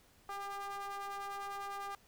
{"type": "ring-modulated tone", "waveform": "square", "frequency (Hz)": 200.8, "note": "G3", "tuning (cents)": 42, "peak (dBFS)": -38, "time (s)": [0.29, 1.95], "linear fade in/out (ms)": 2, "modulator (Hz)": 999, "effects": ["pink hiss -66 dBFS RMS until 2.07 s"]}